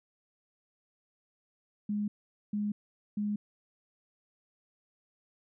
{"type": "tone bursts", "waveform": "sine", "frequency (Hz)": 207.7, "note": "G#3", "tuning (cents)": 0, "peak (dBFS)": -29, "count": 3, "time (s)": [1.89, 3.36], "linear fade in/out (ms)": 5, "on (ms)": 190, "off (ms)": 450, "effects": []}